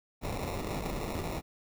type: noise with sample-and-hold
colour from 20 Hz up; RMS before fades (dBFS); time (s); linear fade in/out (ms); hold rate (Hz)
pink; -35; 0.21-1.42; 50; 1575
effects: none